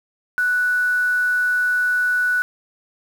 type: tone with quantisation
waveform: sine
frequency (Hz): 1480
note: F#6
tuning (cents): 0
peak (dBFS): -16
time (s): 0.38-2.42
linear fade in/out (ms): 0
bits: 6
effects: none